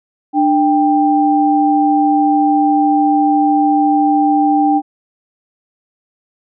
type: tone pair together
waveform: sine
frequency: 297.7 / 789 Hz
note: D4 / G5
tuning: +24 / +11 cents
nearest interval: octave + perfect fourth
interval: 1687 cents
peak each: -12 dBFS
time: 0.33-4.82 s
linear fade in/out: 50 ms
effects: none